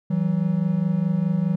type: tone pair together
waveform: triangle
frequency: 163.3 / 188.12 Hz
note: E3 / F#3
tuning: -16 / +29 cents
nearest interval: major second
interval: 245 cents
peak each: -20 dBFS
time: 0.1-1.56 s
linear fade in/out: 10 ms
effects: none